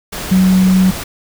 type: tone in noise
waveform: sine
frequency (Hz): 186.8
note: F#3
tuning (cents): +17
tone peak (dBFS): -7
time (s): 0.31-0.91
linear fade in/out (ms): 10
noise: pink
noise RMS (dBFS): -24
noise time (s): 0.12-1.04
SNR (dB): +14
effects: none